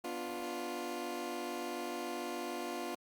20% pulse chord, B diminished, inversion none, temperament equal with one note detuned, 246.9 / 293.7 / 351 Hz, B3 / D4 / F4, 0 / 0 / +9 cents, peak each -39 / -40 / -35 dBFS, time 0.04-2.95 s, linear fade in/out 5 ms, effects Opus 48 kbps

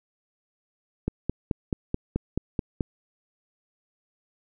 click train, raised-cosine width 3 ms, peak -12 dBFS, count 9, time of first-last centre 1.08-2.808 s, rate 4.63 Hz, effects none

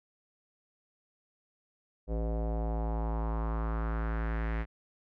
square tone with low-pass filter sweep, 55.6 Hz, A1, 19 cents sharp, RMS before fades -32 dBFS, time 2.07-4.66 s, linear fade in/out 50 ms, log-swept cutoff 540 to 2000 Hz, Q 2.7, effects none

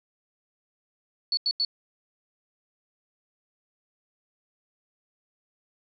sine tone bursts, 4435 Hz, C#8, in tune, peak -22 dBFS, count 3, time 1.32-1.65 s, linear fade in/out 2 ms, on 52 ms, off 87 ms, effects none

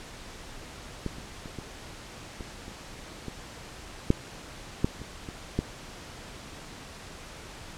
clicks, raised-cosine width 3 ms, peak -17 / -29 / -28 / -23 / -25 / -28 / -22 / -6 / -9 / -27 / -24 / -12 dBFS, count 12, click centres 1.063 / 1.184 / 1.458 / 1.587 / 2.408 / 2.681 / 3.283 / 4.104 / 4.845 / 5.017 / 5.288 / 5.59 s, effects pink hiss -44 dBFS RMS until 7.77 s + low-pass 8000 Hz 12 dB/octave

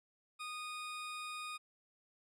20% pulse tone, 1235 Hz, D#6, 13 cents flat, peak -37 dBFS, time 0.39-1.58 s, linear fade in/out 20 ms, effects low-pass 11000 Hz 12 dB/octave

